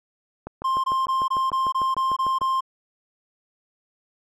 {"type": "click train", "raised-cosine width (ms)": 1, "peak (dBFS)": -19, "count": 14, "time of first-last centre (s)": [0.47, 2.416], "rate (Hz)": 6.68}
{"type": "tone bursts", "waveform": "triangle", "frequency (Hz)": 1055, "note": "C6", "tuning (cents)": 14, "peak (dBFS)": -18, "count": 9, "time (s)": [0.64, 2.608], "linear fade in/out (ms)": 10, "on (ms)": 200, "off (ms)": 21}
{"effects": []}